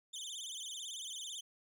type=tone with vibrato; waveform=25% pulse; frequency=3336 Hz; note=G#7; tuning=7 cents sharp; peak=-38 dBFS; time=0.13-1.41 s; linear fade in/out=10 ms; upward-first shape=sine; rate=18 Hz; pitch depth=180 cents each way; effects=none